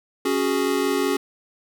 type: chord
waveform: square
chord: C# suspended fourth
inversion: none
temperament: equal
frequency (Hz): 277.2 / 370 / 415.3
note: C#4 / F#4 / G#4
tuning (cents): 0 / 0 / 0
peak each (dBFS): -25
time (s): 0.25-1.17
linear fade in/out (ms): 5
effects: none